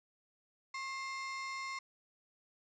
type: ring-modulated tone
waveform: 45% pulse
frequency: 1592 Hz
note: G6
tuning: 26 cents sharp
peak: -36 dBFS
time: 0.74-1.79 s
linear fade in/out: 5 ms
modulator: 513 Hz
effects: resampled to 16000 Hz + 11-bit